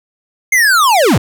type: linear sweep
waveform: square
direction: down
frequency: 2143 to 73.42 Hz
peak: -8 dBFS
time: 0.52-1.18 s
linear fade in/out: 5 ms
effects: none